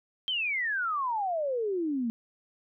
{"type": "exponential sweep", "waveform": "sine", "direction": "down", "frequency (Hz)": [3200, 222.7], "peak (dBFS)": -27, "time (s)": [0.28, 2.1], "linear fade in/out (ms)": 0, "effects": []}